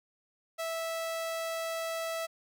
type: tone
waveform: sawtooth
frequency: 656 Hz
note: E5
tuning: 9 cents flat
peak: -29 dBFS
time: 0.58-2.27 s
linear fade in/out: 20 ms
effects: none